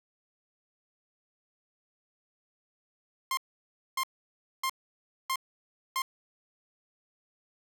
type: tone bursts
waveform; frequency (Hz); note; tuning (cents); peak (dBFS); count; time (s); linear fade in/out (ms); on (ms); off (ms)
sawtooth; 1057; C6; +17; -24; 5; 3.31-6.02; 2; 62; 600
effects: none